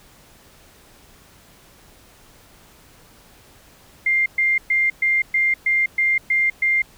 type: tone bursts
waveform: sine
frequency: 2100 Hz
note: C7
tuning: 6 cents sharp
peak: -15 dBFS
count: 9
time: 4.06-6.82 s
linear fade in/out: 5 ms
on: 200 ms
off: 120 ms
effects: pink hiss -50 dBFS RMS until 6.97 s